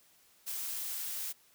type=noise; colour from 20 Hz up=blue; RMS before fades=-38 dBFS; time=0.46-1.33 s; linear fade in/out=20 ms; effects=white hiss -65 dBFS RMS until 1.54 s